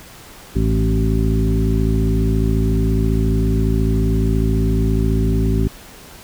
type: harmonic tone with a mistuned harmonic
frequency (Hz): 54.5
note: A1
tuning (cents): -16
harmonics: 1 / 2 / 3 / 4 / 5 / 7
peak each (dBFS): -17 / -20 / -22 / -23 / -24 / -25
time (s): 0.55-5.68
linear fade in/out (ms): 10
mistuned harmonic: 2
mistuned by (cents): -25
effects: pink hiss -40 dBFS RMS until 6.23 s